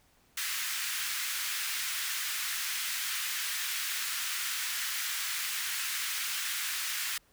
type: high-pass noise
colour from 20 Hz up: pink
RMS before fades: -34 dBFS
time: 0.37-7.18 s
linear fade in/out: 5 ms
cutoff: 1500 Hz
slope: 24 dB/octave
effects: pink hiss -66 dBFS RMS until 7.32 s